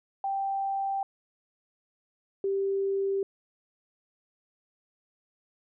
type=tone pair in turn; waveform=sine; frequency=784 / 392 Hz; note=G5 / G4; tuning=0 / 0 cents; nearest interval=octave; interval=1200 cents; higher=first; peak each=-27 / -25 dBFS; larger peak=second; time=0.24-1.03 / 2.44-3.23 s; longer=neither; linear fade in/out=2 ms; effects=none